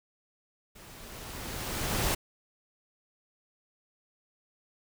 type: noise with level ramp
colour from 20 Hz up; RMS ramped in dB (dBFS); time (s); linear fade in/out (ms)
pink; -51 to -27; 0.75-2.15; 10
effects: none